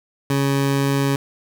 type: tone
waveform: 20% pulse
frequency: 138.59 Hz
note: C#3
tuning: in tune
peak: -12 dBFS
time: 0.3-1.16 s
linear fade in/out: 2 ms
effects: none